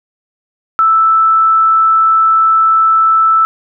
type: tone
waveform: sine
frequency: 1318.5 Hz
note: E6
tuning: in tune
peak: -6 dBFS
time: 0.79-3.45 s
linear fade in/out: 0 ms
effects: none